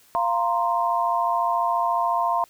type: chord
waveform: sine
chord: F suspended fourth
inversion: none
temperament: equal with one note detuned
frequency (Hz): 693.2 / 932.3 / 1046.5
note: F5 / Bb5 / C6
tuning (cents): -13 / 0 / 0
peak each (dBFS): -24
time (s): 0.15-2.44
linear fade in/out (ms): 0
effects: white hiss -56 dBFS RMS until 2.49 s